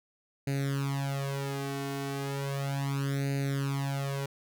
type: tone with flanger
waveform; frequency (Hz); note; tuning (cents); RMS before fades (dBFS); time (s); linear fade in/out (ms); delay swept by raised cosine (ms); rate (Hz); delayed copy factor
sawtooth; 138.59; C#3; 0; -32; 0.47-4.26; 5; 0.45 to 2.75; 0.35; +0.95
effects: none